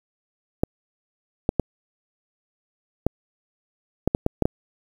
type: clicks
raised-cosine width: 2 ms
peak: -5 dBFS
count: 9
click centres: 0.635 / 1.491 / 1.597 / 3.066 / 4.076 / 4.149 / 4.264 / 4.423 / 4.455 s
effects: 7-bit